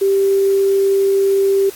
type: tone with quantisation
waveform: sine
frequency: 391.9 Hz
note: G4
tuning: in tune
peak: -11 dBFS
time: 0.01-1.7 s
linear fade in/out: 10 ms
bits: 6
effects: white hiss -37 dBFS RMS until 1.75 s + AAC 64 kbps